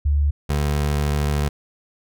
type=tone pair in turn; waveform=sine / 25% pulse; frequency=72.5 / 73.13 Hz; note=D2 / D2; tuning=-22 / -7 cents; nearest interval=unison; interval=15 cents; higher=second; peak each=-15 dBFS; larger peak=neither; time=0.05-0.31 / 0.49-1.49 s; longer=second; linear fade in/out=10 ms; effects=none